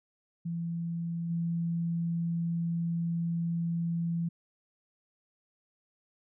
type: tone with level steps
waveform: sine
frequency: 168.5 Hz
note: E3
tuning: 38 cents sharp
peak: -31 / -28 dBFS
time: 0.45-4.29 s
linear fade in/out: 10 ms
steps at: 1.29 s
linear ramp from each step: 20 ms
effects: none